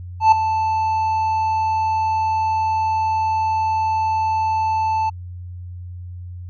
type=tone with ADSR envelope; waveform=triangle; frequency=880 Hz; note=A5; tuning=in tune; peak=-4 dBFS; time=0.2-5.1 s; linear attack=120 ms; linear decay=5 ms; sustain=-11 dB; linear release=11 ms; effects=added 89 Hz sine -30 dBFS peak until 6.49 s + resampled to 16000 Hz